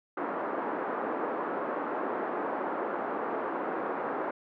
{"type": "band-pass noise", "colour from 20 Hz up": "pink", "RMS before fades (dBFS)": -33, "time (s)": [0.17, 4.31], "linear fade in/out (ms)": 5, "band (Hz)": [290, 1400], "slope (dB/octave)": 24, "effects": []}